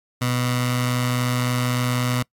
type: tone with notch filter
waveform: 15% pulse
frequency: 123.8 Hz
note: B2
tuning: 5 cents sharp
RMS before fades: -22 dBFS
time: 0.21-2.23 s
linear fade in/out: 10 ms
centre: 390 Hz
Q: 0.82
effects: noise-tail reverb RT60 0.1 s tail -25 dB re dry + AAC 64 kbps